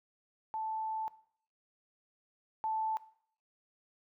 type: tone pair in turn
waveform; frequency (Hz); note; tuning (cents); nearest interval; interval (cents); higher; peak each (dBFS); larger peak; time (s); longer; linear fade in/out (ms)
sine; 878 / 878; A5 / A5; -4 / -4; unison; 0; neither; -34 / -31; second; 0.54-1.08 / 2.64-2.97; first; 0
effects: noise-tail reverb RT60 0.6 s tail -18 dB re dry